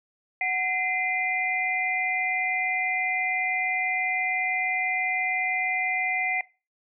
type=tone cluster; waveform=sine; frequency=742 / 2057 / 2403 Hz; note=F#5 / C7 / D7; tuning=+5 / -30 / +39 cents; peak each=-30 / -25 / -30 dBFS; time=0.41-6.41 s; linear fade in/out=2 ms; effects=noise-tail reverb RT60 0.3 s tail -20 dB re dry